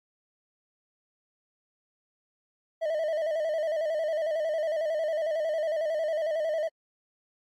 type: tone with vibrato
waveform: triangle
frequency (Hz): 630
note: D#5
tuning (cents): +21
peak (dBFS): -24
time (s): 2.81-6.69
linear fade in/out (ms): 20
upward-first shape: square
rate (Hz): 11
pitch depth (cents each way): 66
effects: AAC 48 kbps